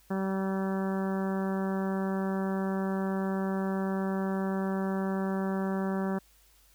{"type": "harmonic tone", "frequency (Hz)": 192.2, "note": "G3", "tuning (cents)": -34, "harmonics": [1, 2, 3, 4, 5, 6, 7, 8, 9], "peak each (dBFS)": [-29, -35, -39, -41, -43, -45, -46, -47, -48], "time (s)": [0.1, 6.19], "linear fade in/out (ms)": 10, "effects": ["added 50 Hz sine -63 dBFS peak until 6.74 s", "white hiss -63 dBFS RMS until 6.74 s"]}